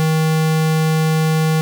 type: tone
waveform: square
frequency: 158.2 Hz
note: D#3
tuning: 29 cents sharp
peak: -14 dBFS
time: 0-1.61 s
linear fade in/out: 0 ms
effects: none